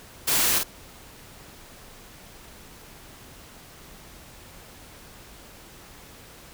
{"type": "noise with echo", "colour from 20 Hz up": "white", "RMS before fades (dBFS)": -23, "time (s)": [0.27, 0.59], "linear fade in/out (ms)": 10, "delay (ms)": 46, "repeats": 1, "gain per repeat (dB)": -4, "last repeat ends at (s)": 0.636, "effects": ["pink hiss -47 dBFS RMS until 6.53 s"]}